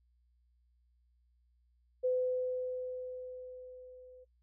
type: tone with level ramp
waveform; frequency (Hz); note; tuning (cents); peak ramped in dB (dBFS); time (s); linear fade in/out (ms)
sine; 506; B4; +42; -27 to -53; 2.03-4.25; 20
effects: noise-tail reverb RT60 0.1 s tail -22 dB re dry + added 60 Hz sine -68 dBFS peak until 4.42 s